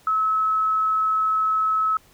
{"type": "tone", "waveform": "sine", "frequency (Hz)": 1293, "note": "E6", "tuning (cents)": -34, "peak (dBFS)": -18, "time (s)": [0.07, 1.97], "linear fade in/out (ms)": 2, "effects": ["pink hiss -55 dBFS RMS until 2.13 s"]}